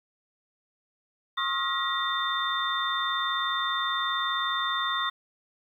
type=tone cluster; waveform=sine; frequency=1085 / 1260 / 1399 / 1903 / 3590 Hz; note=C#6 / D#6 / F6 / A#6 / A7; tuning=-37 / +21 / +3 / +35 / +34 cents; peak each=-30 / -34 / -36 / -33 / -30 dBFS; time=1.37-5.1 s; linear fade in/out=10 ms; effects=10-bit